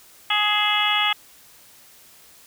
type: harmonic tone with a mistuned harmonic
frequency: 417.9 Hz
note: G#4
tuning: 11 cents sharp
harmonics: 2 / 3 / 4 / 5 / 6 / 7 / 8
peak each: -26 / -25 / -30 / -25 / -27 / -25 / -24 dBFS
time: 0.3-1.13 s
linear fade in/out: 5 ms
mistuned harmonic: 6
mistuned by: +58 cents
effects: white hiss -50 dBFS RMS until 2.46 s